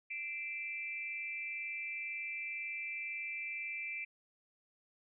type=tone with amplitude modulation; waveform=sine; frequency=2349 Hz; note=D7; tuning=in tune; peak=-34 dBFS; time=0.1-4.05 s; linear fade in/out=10 ms; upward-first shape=sine; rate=278 Hz; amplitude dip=95%; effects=none